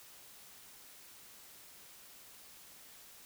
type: silence
effects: white hiss -56 dBFS RMS until 3.25 s